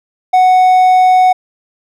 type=tone; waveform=triangle; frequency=740 Hz; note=F#5; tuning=in tune; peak=-3 dBFS; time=0.33-1.33 s; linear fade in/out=10 ms; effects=none